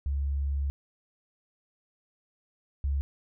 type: tone pair in turn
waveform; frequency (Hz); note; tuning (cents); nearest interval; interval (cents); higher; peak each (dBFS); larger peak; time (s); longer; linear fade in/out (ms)
sine; 69.9 / 69.65; C#2 / C#2; +15 / +9; unison; 6; first; -26 / -25; second; 0.06-0.7 / 2.84-3.01; first; 0
effects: none